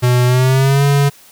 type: tone with pitch glide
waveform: square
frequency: 123.8 to 141.39 Hz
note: B2 to C#3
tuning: +5 to +35 cents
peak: -10 dBFS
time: 0.02-1.1 s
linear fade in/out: 20 ms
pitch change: +230 cents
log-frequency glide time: 0.26-0.84 s
effects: white hiss -44 dBFS RMS until 1.31 s